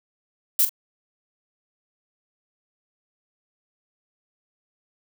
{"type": "noise with echo", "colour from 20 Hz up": "violet", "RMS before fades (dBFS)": -18, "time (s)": [0.59, 0.65], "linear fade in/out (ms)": 2, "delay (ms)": 43, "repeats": 1, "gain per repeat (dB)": -11, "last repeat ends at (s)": 0.693, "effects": []}